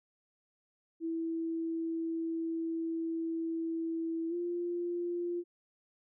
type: tone with pitch glide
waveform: sine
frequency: 328.5 to 348 Hz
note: E4 to F4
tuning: -6 to -6 cents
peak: -32 dBFS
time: 1-5.44 s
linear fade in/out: 50 ms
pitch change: +100 cents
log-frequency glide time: 4.29-4.34 s
effects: none